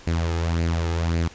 sawtooth tone with flanger, 83.5 Hz, E2, 23 cents sharp, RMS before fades -23 dBFS, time 0.07-1.28 s, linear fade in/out 5 ms, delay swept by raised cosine 0.43 to 2.43 ms, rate 1.8 Hz, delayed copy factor +0.55, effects pink hiss -46 dBFS RMS until 1.34 s + resampled to 16000 Hz

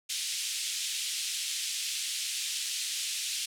pink band-pass noise, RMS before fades -34 dBFS, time 0.09-3.46 s, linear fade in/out 10 ms, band 2800 to 10000 Hz, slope 24 dB/octave, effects none

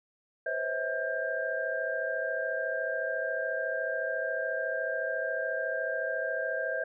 sine tone cluster, 505 / 539 / 644 / 1593 Hz, B4 / C#5 / E5 / G6, +39 / -49 / -41 / +27 cents, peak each -37 / -36 / -34 / -33 dBFS, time 0.46-6.84 s, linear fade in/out 5 ms, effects none

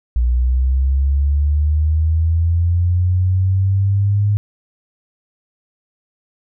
sine linear sweep, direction up, 59.3 to 103.83 Hz, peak -12 dBFS, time 0.16-4.37 s, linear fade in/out 0 ms, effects none

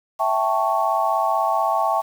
sine chord, A dominant seventh, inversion second, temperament equal, 659.3 / 784 / 880 / 1108.7 Hz, E5 / G5 / A5 / C#6, 0 / 0 / 0 / 0 cents, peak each -23 dBFS, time 0.19-2.02 s, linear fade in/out 20 ms, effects 7-bit

